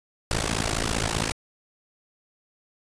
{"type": "noise with amplitude modulation", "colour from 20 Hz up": "pink", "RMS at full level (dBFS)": -22, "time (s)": [0.31, 1.32], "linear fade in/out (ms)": 0, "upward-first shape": "sine", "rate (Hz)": 55.1, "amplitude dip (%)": 95, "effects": ["resampled to 22050 Hz"]}